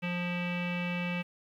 square tone with low-pass filter, 176.3 Hz, F3, 17 cents sharp, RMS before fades -33 dBFS, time 0.02-1.23 s, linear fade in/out 20 ms, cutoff 2600 Hz, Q 7.4, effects 11-bit

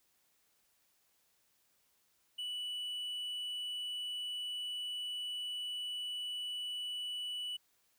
triangle tone, 2960 Hz, F#7, in tune, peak -36 dBFS, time 2.38-7.57 s, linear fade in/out 10 ms, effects white hiss -74 dBFS RMS until 7.98 s

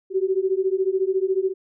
sine beating tone pair, 373.3 / 387.3 Hz, F#4 / G4, +15 / -21 cents, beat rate 14 Hz, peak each -22 dBFS, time 0.1-1.54 s, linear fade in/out 50 ms, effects none

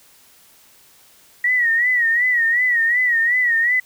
sine tone with vibrato, 1912 Hz, A#6, 43 cents sharp, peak -14 dBFS, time 1.44-3.8 s, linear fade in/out 5 ms, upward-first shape sine, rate 2.7 Hz, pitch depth 91 cents each way, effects white hiss -51 dBFS RMS until 3.85 s

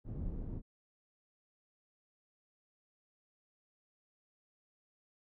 pink low-pass noise, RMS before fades -40 dBFS, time 0.04-0.62 s, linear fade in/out 50 ms, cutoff 230 Hz, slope 12 dB/octave, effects none

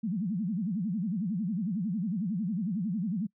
sine tone with vibrato, 196 Hz, G3, in tune, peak -28 dBFS, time 0.03-3.27 s, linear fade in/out 10 ms, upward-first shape sine, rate 11 Hz, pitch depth 280 cents each way, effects noise-tail reverb RT60 0.1 s tail -26 dB re dry

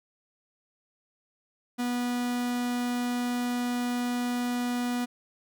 45% pulse tone, 244.3 Hz, B3, 19 cents flat, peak -27 dBFS, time 1.78-5.06 s, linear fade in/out 20 ms, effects none

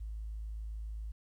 sine tone, 53.7 Hz, A1, 41 cents flat, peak -37 dBFS, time 0-1.12 s, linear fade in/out 10 ms, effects tanh soft clip ceiling -33 dBFS + 12-bit

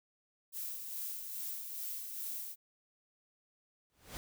violet noise with tremolo, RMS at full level -40 dBFS, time 0.52-2.56 s, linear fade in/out 50 ms, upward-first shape sine, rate 2.4 Hz, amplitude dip 40%
pink noise with exponential growth, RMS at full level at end -42 dBFS, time 3.9-4.17 s, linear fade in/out 0 ms, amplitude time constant 57 ms
effects none

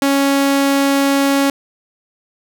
sawtooth tone, 277.2 Hz, C#4, in tune, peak -8 dBFS, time 0.02-1.5 s, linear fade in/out 2 ms, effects none

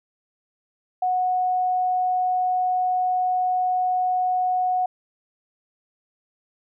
sine tone, 734 Hz, F#5, 14 cents flat, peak -19 dBFS, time 1.02-4.86 s, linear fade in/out 5 ms, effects none

